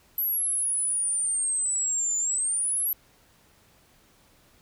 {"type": "exponential two-way sweep", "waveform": "sine", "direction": "down then up", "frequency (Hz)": [11840, 7040, 11840], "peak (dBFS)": -21, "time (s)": [0.18, 2.93], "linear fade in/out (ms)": 2, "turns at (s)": 2.18, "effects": ["tanh soft clip ceiling -23 dBFS", "pink hiss -60 dBFS RMS until 4.61 s"]}